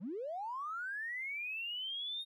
triangle linear sweep, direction up, 152.8 to 3729 Hz, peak -34 dBFS, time 0-2.25 s, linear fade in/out 50 ms, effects tanh soft clip ceiling -36 dBFS

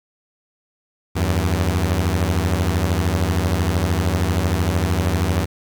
sawtooth beating tone pair, 81.2 / 94.2 Hz, E2 / F#2, -26 / +32 cents, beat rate 13 Hz, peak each -16 dBFS, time 1.15-5.46 s, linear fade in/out 20 ms, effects 8-bit

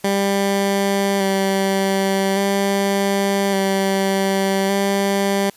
15% pulse tone with vibrato, 196 Hz, G3, in tune, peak -10 dBFS, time 0.04-5.5 s, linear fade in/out 5 ms, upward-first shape square, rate 0.43 Hz, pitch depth 17 cents each way, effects white hiss -50 dBFS RMS until 5.56 s + resampled to 32000 Hz

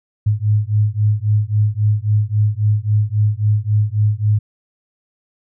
sine beating tone pair, 103.83 / 107.53 Hz, G#2 / A2, 0 / -39 cents, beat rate 3.7 Hz, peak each -16 dBFS, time 0.26-4.39 s, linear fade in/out 10 ms, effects none

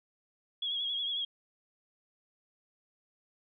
sine tone with vibrato, 3322 Hz, G#7, in tune, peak -31 dBFS, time 0.62-1.25 s, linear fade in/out 5 ms, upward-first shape triangle, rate 11 Hz, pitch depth 57 cents each way, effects none

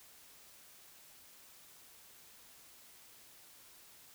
silence, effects white hiss -59 dBFS RMS until 4.14 s

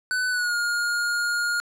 square tone with pitch glide, 1500 to 1423.2 Hz, F#6 to F6, +23 to +32 cents, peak -23 dBFS, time 0.11-1.6 s, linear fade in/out 0 ms, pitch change -91 cents, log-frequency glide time 0.3-0.55 s, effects low-pass 11000 Hz 12 dB/octave

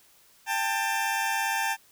20% pulse tone pair together, 792.9 / 890 Hz, G5 / A5, +20 / +20 cents, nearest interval major second, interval 200 cents, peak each -24 / -23 dBFS, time 0.46-1.77 s, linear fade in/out 50 ms, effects white hiss -59 dBFS RMS until 1.91 s

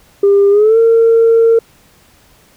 sine tone with pitch glide, 400 to 456.8 Hz, G4 to A#4, +35 to -35 cents, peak -4 dBFS, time 0.23-1.59 s, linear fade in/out 5 ms, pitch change +230 cents, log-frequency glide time 0.5-0.78 s, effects tanh soft clip ceiling -2 dBFS + pink hiss -48 dBFS RMS until 2.56 s

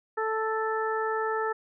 harmonic tone, 440 Hz, A4, in tune, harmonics 1 / 2 / 3 / 4, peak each -29 / -32 / -32 / -35 dBFS, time 0.17-1.53 s, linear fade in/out 10 ms, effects none

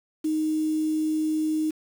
sine tone with quantisation, 311.1 Hz, D#4, in tune, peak -22 dBFS, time 0.24-1.71 s, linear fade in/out 10 ms, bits 7, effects none

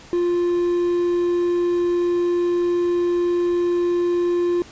triangle tone with quantisation, 350 Hz, F4, 4 cents sharp, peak -15 dBFS, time 0.13-4.62 s, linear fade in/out 0 ms, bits 7, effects pink hiss -44 dBFS RMS until 4.71 s + resampled to 16000 Hz

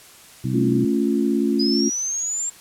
harmonic tone, 64 Hz, C2, 38 cents flat, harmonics 2 / 3 / 4 / 5, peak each -23 / -27 / -29 / -31 dBFS, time 0.44-0.85 s, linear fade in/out 5 ms
sine chord, A augmented, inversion none, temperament equal, 220 / 277.2 / 349.2 Hz, A3 / C#4 / E#4, 0 / 0 / 0 cents, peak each -21 / -21 / -23 dBFS, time 0.53-1.9 s, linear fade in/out 20 ms
sine linear sweep, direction up, 4915 to 7459 Hz, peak -22 dBFS, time 1.59-2.5 s, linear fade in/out 10 ms
effects white hiss -46 dBFS RMS until 2.6 s + low-pass 12000 Hz 12 dB/octave

